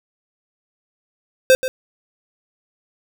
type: tone with echo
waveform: square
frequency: 520 Hz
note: C5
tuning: 11 cents flat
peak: -9 dBFS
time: 1.5-1.55 s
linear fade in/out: 0 ms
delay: 130 ms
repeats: 1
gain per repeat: -11 dB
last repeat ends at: 1.68 s
effects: none